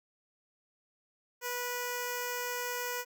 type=tone with notch filter; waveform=5% pulse; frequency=489.5 Hz; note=B4; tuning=15 cents flat; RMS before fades=-36 dBFS; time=1.41-3.05 s; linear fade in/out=50 ms; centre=3800 Hz; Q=0.74; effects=none